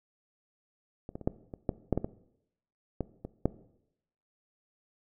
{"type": "clicks", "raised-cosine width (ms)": 2, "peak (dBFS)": [-27, -25, -30, -13, -26, -14, -12, -15, -19, -17, -24, -11], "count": 12, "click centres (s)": [1.091, 1.155, 1.213, 1.275, 1.538, 1.692, 1.927, 1.976, 2.045, 3.007, 3.25, 3.456], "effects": ["noise-tail reverb RT60 0.8 s tail -18 dB re dry"]}